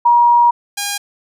sine / 5% pulse tone pair in turn, 953 / 811.4 Hz, A#5 / G#5, +38 / -41 cents, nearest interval minor third, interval 279 cents, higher first, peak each -7 dBFS, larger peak neither, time 0.05-0.51 / 0.77-0.98 s, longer first, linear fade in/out 10 ms, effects none

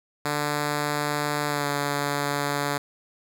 5% pulse tone with pitch glide, 147.2 to 143.75 Hz, D3 to D3, +4 to -37 cents, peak -13 dBFS, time 0.25-2.78 s, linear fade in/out 5 ms, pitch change -41 cents, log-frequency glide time 1.47-1.67 s, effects none

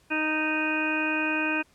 harmonic tone with a mistuned harmonic, 310.2 Hz, D#4, 5 cents flat, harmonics 1 / 2 / 3 / 4 / 5 / 6 / 8 / 9, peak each -29 / -36 / -35 / -39 / -31 / -40 / -28 / -39 dBFS, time 0.1-1.63 s, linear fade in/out 20 ms, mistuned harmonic 9, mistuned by -15 cents, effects pink hiss -62 dBFS RMS until 1.74 s + low-pass 11000 Hz 12 dB/octave

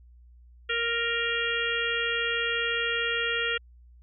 harmonic tone with a mistuned harmonic, 466.2 Hz, A#4, in tune, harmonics 1 / 3 / 4 / 5 / 6 / 7, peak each -33 / -31 / -31 / -35 / -32 / -34 dBFS, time 0.69-3.58 s, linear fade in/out 10 ms, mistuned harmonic 5, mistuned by +36 cents, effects added 60 Hz sine -50 dBFS peak until 4.02 s

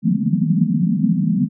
pink band-pass noise, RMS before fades -17 dBFS, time 0.02-1.49 s, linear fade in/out 50 ms, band 150 to 250 Hz, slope 96 dB/octave, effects none

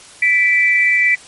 sine tone pair together, 1975.5 / 2330 Hz, B6 / D7, 0 / -14 cents, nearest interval minor third, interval 286 cents, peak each -13 dBFS, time 0.22-1.15 s, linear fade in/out 5 ms, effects white hiss -40 dBFS RMS until 1.27 s + MP3 48 kbps

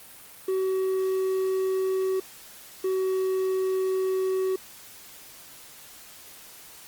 triangle tone pair in turn, 378.5 / 377.1 Hz, F#4 / F#4, +39 / +33 cents, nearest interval unison, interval 6 cents, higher first, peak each -21 dBFS, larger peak neither, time 0.48-2.2 / 2.84-4.56 s, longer neither, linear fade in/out 5 ms, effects white hiss -47 dBFS RMS until 6.87 s + Opus 32 kbps

